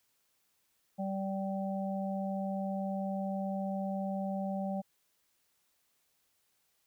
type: harmonic tone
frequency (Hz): 193.9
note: G3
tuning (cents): -19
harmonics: 1 / 3 / 4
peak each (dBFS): -34 / -39 / -40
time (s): 0.98-4.82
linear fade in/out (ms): 20
effects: white hiss -75 dBFS RMS until 6.86 s